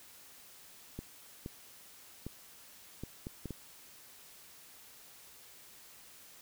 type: clicks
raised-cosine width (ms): 3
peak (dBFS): -27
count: 7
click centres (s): 0.99 / 1.461 / 2.266 / 3.036 / 3.269 / 3.457 / 3.507
effects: white hiss -56 dBFS RMS until 6.41 s